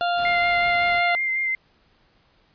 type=harmonic tone; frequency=698.5 Hz; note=F5; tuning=in tune; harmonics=1 / 2 / 4 / 5 / 6; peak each=-21 / -27 / -33 / -35 / -37 dBFS; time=0.01-1.15 s; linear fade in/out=0 ms
type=noise; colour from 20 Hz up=pink; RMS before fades=-40 dBFS; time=0.15-1.02 s; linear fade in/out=50 ms
type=tone with vibrato; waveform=sine; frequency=2093 Hz; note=C7; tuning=in tune; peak=-21 dBFS; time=0.25-1.55 s; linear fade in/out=2 ms; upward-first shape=sine; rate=5.4 Hz; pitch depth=20 cents each way
effects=pink hiss -61 dBFS RMS until 2.54 s + resampled to 11025 Hz